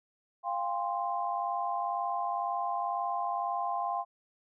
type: chord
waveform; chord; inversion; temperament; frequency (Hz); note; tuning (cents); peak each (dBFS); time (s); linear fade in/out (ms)
sine; F suspended second; none; equal with one note detuned; 698.5 / 800.5 / 1046.5; F5 / G5 / C6; 0 / +36 / 0; -34; 0.43-4.05; 50
effects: none